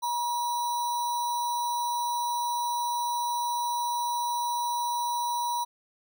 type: tone with sample-and-hold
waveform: sine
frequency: 957 Hz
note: A#5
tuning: 45 cents sharp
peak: -26 dBFS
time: 0.02-5.65 s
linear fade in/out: 20 ms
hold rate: 4900 Hz
effects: none